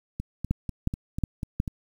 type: two click trains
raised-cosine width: 5 ms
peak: -18 / -11 dBFS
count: 7 / 4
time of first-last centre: 0.2-1.678 / 0.51-1.601 s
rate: 4.06 / 2.75 Hz
effects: 8-bit